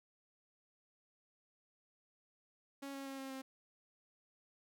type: tone with pitch steps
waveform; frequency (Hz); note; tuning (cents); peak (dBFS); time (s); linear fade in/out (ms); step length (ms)
sawtooth; 276.7 / 273.8 / 271 / 268.2 / 265.4; C#4 / C#4 / C#4 / C4 / C4; -3 / -21 / -39 / +43 / +25; -40; 2.82-3.42; 10; 120
effects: none